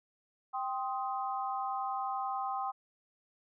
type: chord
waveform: sine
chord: C minor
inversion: second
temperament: just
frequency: 784.9 / 1046.5 / 1255.8 Hz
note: G5 / C6 / Eb6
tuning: +2 / 0 / +16 cents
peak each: -35 / -38 / -39 dBFS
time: 0.53-2.72 s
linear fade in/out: 20 ms
effects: none